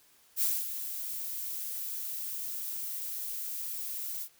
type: noise with ADSR envelope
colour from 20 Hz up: violet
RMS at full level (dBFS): -27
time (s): 0.36-4.29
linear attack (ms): 56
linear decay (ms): 240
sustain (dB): -10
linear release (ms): 69
effects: white hiss -63 dBFS RMS until 4.39 s